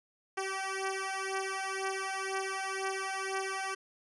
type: beating tone pair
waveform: 10% pulse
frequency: 384 / 386 Hz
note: G4 / G4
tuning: -36 / -27 cents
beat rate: 2 Hz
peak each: -28 dBFS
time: 0.37-3.75 s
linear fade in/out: 10 ms
effects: resampled to 24000 Hz